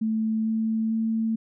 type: tone with pitch steps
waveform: sine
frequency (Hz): 220.2 / 221.9 / 223.5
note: A3 / A3 / A3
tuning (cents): +2 / +15 / +27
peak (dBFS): -22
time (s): 0.01-1.36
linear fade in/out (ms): 10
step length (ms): 450
effects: none